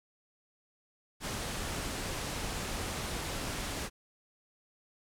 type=low-pass noise; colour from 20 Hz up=pink; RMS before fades=-37 dBFS; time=1.2-3.9 s; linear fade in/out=50 ms; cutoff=11000 Hz; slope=24 dB/octave; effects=none